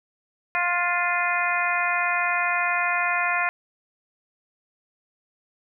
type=harmonic tone with a mistuned harmonic; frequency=352.2 Hz; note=F4; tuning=15 cents sharp; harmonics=2 / 3 / 4 / 5 / 6 / 7; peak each=-28 / -28 / -28 / -28 / -28 / -28 dBFS; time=0.55-3.49 s; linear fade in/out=0 ms; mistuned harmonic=6; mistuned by=-29 cents; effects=none